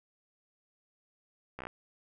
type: slowing click train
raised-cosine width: 0.5 ms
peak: -25 dBFS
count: 6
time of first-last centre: 1.59-1.67 s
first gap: 15 ms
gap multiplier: 1.03
effects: none